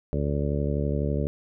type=harmonic tone; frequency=72 Hz; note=D2; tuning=34 cents flat; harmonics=1 / 2 / 3 / 4 / 5 / 6 / 7 / 8; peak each=-28 / -28 / -32 / -35 / -36 / -33 / -39 / -35 dBFS; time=0.13-1.27 s; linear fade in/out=0 ms; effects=none